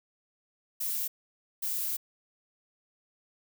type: noise bursts at uneven times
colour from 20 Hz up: violet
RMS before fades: -32 dBFS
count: 2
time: 0.8-1.08 / 1.62-1.97 s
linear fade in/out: 10 ms
effects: none